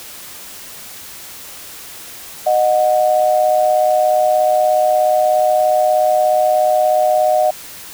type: tone pair together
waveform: sine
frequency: 617.2 / 734 Hz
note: D#5 / F#5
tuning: -14 / -14 cents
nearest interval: minor third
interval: 300 cents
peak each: -13 / -14 dBFS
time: 2.46-7.51 s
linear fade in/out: 10 ms
effects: white hiss -34 dBFS RMS until 7.93 s